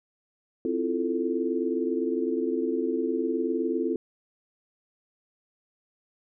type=chord; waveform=sine; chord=F major seventh; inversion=second; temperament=equal; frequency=261.6 / 329.6 / 349.2 / 440 Hz; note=C4 / E4 / F4 / A4; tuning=0 / 0 / 0 / 0 cents; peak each=-30 dBFS; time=0.65-3.96 s; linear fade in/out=2 ms; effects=none